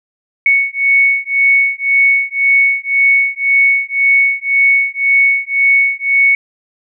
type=beating tone pair; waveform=sine; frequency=2217 / 2218.9 Hz; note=C#7 / C#7; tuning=0 / +1 cents; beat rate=1.9 Hz; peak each=-12 dBFS; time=0.46-6.35 s; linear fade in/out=2 ms; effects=none